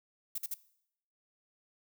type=noise bursts; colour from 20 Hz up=violet; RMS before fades=-36 dBFS; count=3; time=0.35-0.542 s; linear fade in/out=5 ms; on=32 ms; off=48 ms; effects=noise-tail reverb RT60 0.7 s tail -19 dB re dry